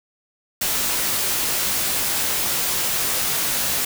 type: noise with comb filter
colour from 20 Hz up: white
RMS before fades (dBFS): -22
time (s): 0.61-3.85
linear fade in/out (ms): 5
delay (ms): 18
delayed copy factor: -0.5
effects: none